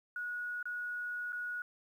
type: tone with dropouts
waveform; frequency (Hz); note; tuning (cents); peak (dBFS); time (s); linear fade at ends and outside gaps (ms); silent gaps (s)
sine; 1457; F#6; -27; -36; 0.16-1.62; 2; 0.628-0.655 / 1.323-1.329
effects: 11-bit